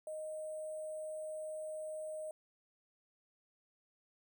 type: tone with sample-and-hold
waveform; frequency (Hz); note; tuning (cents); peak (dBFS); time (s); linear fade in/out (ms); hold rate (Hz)
sine; 622.3; D#5; 0; -40; 0.07-2.31; 2; 8820
effects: none